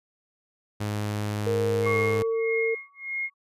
sawtooth tone, 104.6 Hz, G#2, 13 cents sharp, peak -23 dBFS, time 0.8-2.23 s, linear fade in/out 10 ms
sine tone with pitch glide, 466.2 to 452.7 Hz, A#4 to A4, 0 to +49 cents, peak -23 dBFS, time 1.46-2.75 s, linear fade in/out 10 ms, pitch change -51 cents, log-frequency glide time 1.9-1.97 s
sine tone with tremolo, 2147 Hz, C7, 44 cents sharp, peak -26 dBFS, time 1.82-3.3 s, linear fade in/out 50 ms, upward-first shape sine, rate 1.6 Hz, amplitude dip 100%
sine tone with exponential decay, 1127 Hz, C#6, 28 cents sharp, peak -28 dBFS, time 1.86-3.34 s, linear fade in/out 5 ms, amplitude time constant 320 ms
effects resampled to 32000 Hz

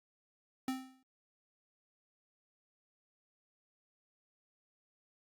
square tone with exponential decay, 260.9 Hz, C4, 5 cents flat, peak -32 dBFS, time 0.68-1.03 s, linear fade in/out 2 ms, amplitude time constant 74 ms, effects Opus 48 kbps

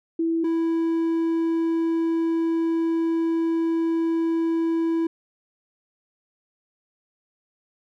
sine / triangle tone pair in turn, 329.6 / 329.6 Hz, E4 / E4, 0 / 0 cents, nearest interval unison, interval 0 cents, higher neither, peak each -20 / -18 dBFS, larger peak second, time 0.19-0.44 / 0.44-5.07 s, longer second, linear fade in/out 5 ms, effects none

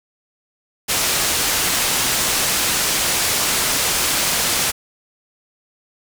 white low-pass noise, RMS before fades -19 dBFS, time 0.88-4.72 s, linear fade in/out 20 ms, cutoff 10000 Hz, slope 12 dB/octave, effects none

